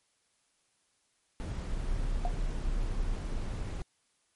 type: noise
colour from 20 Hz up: brown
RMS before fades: -36 dBFS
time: 1.4-3.82 s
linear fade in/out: 0 ms
type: tone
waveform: sine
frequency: 32.09 Hz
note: C1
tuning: 33 cents flat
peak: -29 dBFS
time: 1.72-3.15 s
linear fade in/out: 0 ms
type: tone with exponential decay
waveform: sine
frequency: 711 Hz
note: F5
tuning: 31 cents sharp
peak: -28 dBFS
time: 2.25-2.33 s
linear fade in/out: 0 ms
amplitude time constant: 17 ms
effects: white hiss -73 dBFS RMS until 4.35 s + MP3 48 kbps